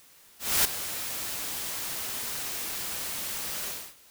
white noise with ADSR envelope, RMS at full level -21 dBFS, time 0.39-3.95 s, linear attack 260 ms, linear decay 4 ms, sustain -13 dB, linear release 280 ms, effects white hiss -56 dBFS RMS until 4.1 s

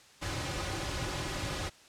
pink noise with comb filter, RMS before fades -35 dBFS, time 0.21-1.7 s, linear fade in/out 20 ms, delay 4.4 ms, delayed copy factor -0.6, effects white hiss -57 dBFS RMS until 1.88 s + low-pass 7000 Hz 12 dB/octave

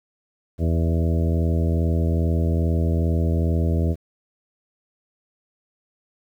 harmonic tone with a mistuned harmonic, 82.41 Hz, E2, in tune, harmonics 1 / 2 / 3 / 4 / 5 / 6 / 7 / 8, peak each -19 / -25 / -29 / -31 / -33 / -35 / -36 / -37 dBFS, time 0.58-3.96 s, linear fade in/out 50 ms, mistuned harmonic 7, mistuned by +24 cents, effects 9-bit

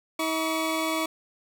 20% pulse tone pair together, 320.2 / 1131.5 Hz, D#4 / C#6, +50 / +35 cents, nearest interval octave + minor seventh, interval 2185 cents, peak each -22 / -25 dBFS, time 0.19-1.06 s, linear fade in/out 5 ms, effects none

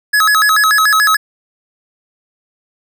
square tone with vibrato, 1471 Hz, F#6, 11 cents flat, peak -9 dBFS, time 0.13-1.17 s, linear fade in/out 10 ms, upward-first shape square, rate 6.9 Hz, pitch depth 240 cents each way, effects none

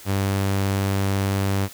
sawtooth tone, 98 Hz, G2, in tune, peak -16 dBFS, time 0.05-1.69 s, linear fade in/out 50 ms, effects white hiss -43 dBFS RMS until 1.73 s

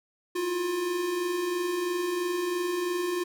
square tone pair together, 332.4 / 355.4 Hz, E4 / F4, +15 / +30 cents, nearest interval minor second, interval 115 cents, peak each -38 / -28 dBFS, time 0.35-3.24 s, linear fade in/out 10 ms, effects none

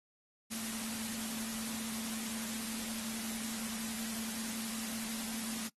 sine tone in noise, 223.4 Hz, A3, 27 cents sharp, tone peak -41 dBFS, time 0.5-5.69 s, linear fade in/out 20 ms, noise white, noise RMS -41 dBFS, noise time 0.5-5.69 s, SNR -3 dB, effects noise-tail reverb RT60 0.1 s tail -21 dB re dry + AAC 32 kbps

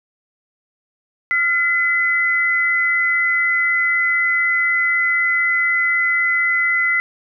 sine tone pair together, 1396.9 / 2024 Hz, F6 / B6, 0 / +42 cents, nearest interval tritone, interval 642 cents, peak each -22 / -15 dBFS, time 1.31-7 s, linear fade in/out 0 ms, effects none

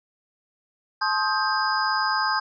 sine tone cluster, 863 / 1061 / 1258 / 1580 / 4972 Hz, A5 / C6 / D#6 / G6 / D#8, -34 / +24 / +19 / +13 / -2 cents, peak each -27 / -27 / -28 / -26 / -29 dBFS, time 1.01-2.4 s, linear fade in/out 10 ms, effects none

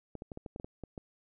clicks, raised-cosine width 2 ms, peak -28 dBFS, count 10, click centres 0.153 / 0.221 / 0.318 / 0.374 / 0.462 / 0.561 / 0.599 / 0.645 / 0.837 / 0.978 s, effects none

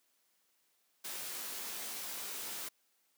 white noise with comb filter, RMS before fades -42 dBFS, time 1.04-2.69 s, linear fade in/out 10 ms, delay 18 ms, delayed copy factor -0.7, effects white hiss -75 dBFS RMS until 3.17 s + high-pass 200 Hz 12 dB/octave

